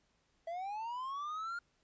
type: linear sweep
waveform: triangle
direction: up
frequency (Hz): 653 to 1419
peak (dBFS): -36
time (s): 0.47-1.59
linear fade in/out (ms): 5
effects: pink hiss -75 dBFS RMS until 1.83 s + resampled to 16000 Hz